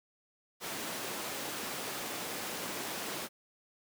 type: high-pass noise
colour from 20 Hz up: pink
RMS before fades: -39 dBFS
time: 0.6-3.29 s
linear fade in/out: 50 ms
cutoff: 250 Hz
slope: 12 dB/octave
effects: none